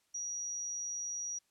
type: tone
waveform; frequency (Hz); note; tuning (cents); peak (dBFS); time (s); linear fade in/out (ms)
sine; 5770; F#8; -44; -36; 0.14-1.39; 10
effects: white hiss -75 dBFS RMS until 1.5 s + low-pass 10000 Hz 12 dB/octave